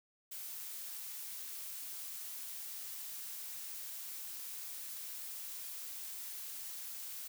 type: noise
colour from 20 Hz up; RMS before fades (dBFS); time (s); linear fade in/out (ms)
blue; -45; 0.31-7.28; 10
effects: none